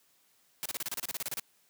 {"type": "noise bursts", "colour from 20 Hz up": "white", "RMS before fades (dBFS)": -35, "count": 14, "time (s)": [0.63, 1.397], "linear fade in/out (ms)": 0, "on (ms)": 26, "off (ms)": 31, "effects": ["white hiss -68 dBFS RMS until 1.69 s", "high-pass 100 Hz 12 dB/octave"]}